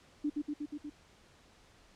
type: tone with echo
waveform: sine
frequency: 295.4 Hz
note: D4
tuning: 10 cents sharp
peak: -29 dBFS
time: 0.24-0.3 s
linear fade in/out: 10 ms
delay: 120 ms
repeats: 5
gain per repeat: -2 dB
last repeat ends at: 0.9 s
effects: pink hiss -62 dBFS RMS until 1.95 s + low-pass 7000 Hz 12 dB/octave